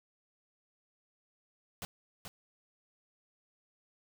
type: noise with echo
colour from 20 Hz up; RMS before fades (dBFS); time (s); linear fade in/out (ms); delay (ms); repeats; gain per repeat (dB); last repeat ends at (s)
pink; -41; 1.82-1.85; 0; 430; 1; -5; 2.28
effects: none